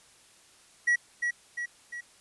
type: tone with echo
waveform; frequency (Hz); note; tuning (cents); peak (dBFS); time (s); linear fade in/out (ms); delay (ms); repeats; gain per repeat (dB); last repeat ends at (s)
triangle; 1923; B6; -47; -19; 0.87-0.96; 10; 350; 3; -5; 2.01
effects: white hiss -58 dBFS RMS until 2.2 s + resampled to 24000 Hz